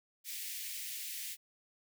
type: high-pass noise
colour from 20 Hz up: white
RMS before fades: -42 dBFS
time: 0.24-1.37 s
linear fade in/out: 50 ms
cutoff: 1900 Hz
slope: 48 dB/octave
effects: none